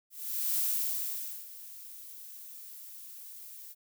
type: noise with ADSR envelope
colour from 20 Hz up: violet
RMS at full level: -29 dBFS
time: 0.1-3.75 s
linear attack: 460 ms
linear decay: 890 ms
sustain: -18 dB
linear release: 40 ms
effects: none